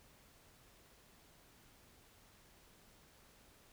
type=silence; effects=pink hiss -65 dBFS RMS until 3.72 s